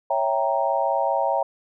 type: chord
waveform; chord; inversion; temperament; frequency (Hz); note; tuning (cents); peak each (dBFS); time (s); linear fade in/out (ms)
sine; C# diminished seventh; none; equal; 554.4 / 659.3 / 784 / 932.3; C#5 / E5 / G5 / Bb5; 0 / 0 / 0 / 0; -25; 0.1-1.43; 5
effects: none